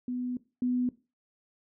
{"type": "tone pair in turn", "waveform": "sine", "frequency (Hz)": [248.5, 248.5], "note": ["B3", "B3"], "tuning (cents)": [11, 11], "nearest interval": "unison", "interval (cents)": 0, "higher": "neither", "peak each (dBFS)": [-30, -25], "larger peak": "second", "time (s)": [[0.08, 0.37], [0.62, 0.89]], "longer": "first", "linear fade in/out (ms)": 2, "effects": ["noise-tail reverb RT60 0.3 s tail -18 dB re dry"]}